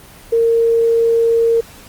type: tone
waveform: sine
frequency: 460.3 Hz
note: A#4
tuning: 22 cents flat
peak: -10 dBFS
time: 0.32-1.61 s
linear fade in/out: 10 ms
effects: pink hiss -40 dBFS RMS until 1.88 s + Opus 24 kbps